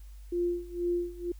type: tone with tremolo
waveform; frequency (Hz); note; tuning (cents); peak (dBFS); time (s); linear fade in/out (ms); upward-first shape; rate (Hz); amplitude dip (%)
sine; 349.2; F4; 0; -25; 0.32-1.32; 5; sine; 2.1; 90
effects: added 50 Hz sine -44 dBFS peak until 1.39 s + white hiss -64 dBFS RMS until 1.39 s

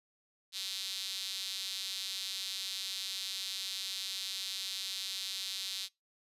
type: tone with high-pass filter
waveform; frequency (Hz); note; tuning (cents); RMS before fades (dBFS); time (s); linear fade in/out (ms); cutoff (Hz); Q
sawtooth; 192; G3; -36; -39; 0.52-5.89; 50; 3900; 3.6
effects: noise-tail reverb RT60 0.2 s tail -23 dB re dry + resampled to 32000 Hz

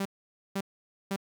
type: tone bursts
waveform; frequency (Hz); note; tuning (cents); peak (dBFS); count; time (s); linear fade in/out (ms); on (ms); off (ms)
sawtooth; 196.1; G3; +1; -25; 3; 0-1.162; 5; 54; 500
effects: none

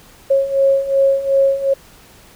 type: beating tone pair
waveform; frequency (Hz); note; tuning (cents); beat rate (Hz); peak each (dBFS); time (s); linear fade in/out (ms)
sine; 544 / 546.7; C#5 / C#5; -33 / -24; 2.7; -17 / -13; 0.3-1.74; 10
effects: pink hiss -45 dBFS RMS until 2.35 s

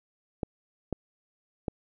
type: clicks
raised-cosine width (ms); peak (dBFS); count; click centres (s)
2; -16; 3; 0.432 / 0.927 / 1.682
effects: none

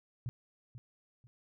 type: tone with echo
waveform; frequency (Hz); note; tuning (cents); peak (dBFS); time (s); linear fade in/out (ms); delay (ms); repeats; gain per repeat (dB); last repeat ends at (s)
sine; 121.5; B2; -28; -34; 0.26-0.29; 0; 490; 2; -11; 1.27
effects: none

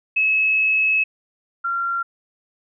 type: tone pair in turn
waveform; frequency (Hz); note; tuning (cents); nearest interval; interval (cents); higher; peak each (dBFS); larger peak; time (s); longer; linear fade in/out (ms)
sine; 2582 / 1376.9; E7 / F6; -37 / -25; major seventh; 1088; first; -15 / -20; first; 0.16-1.04 / 1.64-2.03; first; 10
effects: none

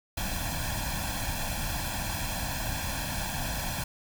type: noise with comb filter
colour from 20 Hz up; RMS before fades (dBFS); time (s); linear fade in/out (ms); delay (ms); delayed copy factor
pink; -32; 0.17-3.84; 5; 1.2; +0.9
effects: none

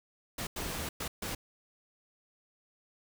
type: noise bursts at uneven times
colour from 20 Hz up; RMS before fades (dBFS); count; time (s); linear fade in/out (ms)
pink; -37; 4; 0.38-0.47 / 0.56-0.89 / 1-1.08 / 1.22-1.35; 5
effects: none

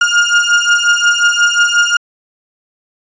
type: beating tone pair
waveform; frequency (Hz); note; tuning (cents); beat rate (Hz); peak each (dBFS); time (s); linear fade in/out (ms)
35% pulse; 1414 / 1419.6; F6 / F6; +21 / +28; 5.6; -10; 0.01-1.97; 5
effects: resampled to 16000 Hz

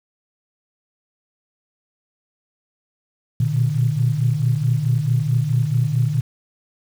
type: tone cluster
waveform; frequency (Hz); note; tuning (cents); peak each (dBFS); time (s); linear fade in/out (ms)
sine; 117.8 / 122.4 / 150.4; A#2 / B2 / D3; +19 / -15 / +42; -20; 3.4-6.21; 5
effects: tanh soft clip ceiling -6 dBFS + 7-bit

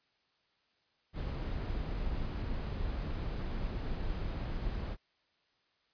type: noise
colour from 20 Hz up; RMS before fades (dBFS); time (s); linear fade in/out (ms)
brown; -36; 1.13-4.97; 50
effects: white hiss -74 dBFS RMS until 5.93 s + resampled to 11025 Hz

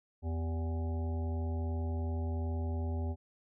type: harmonic tone with a mistuned harmonic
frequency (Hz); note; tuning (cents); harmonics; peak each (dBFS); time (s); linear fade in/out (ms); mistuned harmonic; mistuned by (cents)
82.8; E2; +8; 1 / 3 / 5 / 7 / 9 / 10; -32 / -42 / -46 / -49 / -51 / -52; 0.22-3.16; 50; 5; -91
effects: none

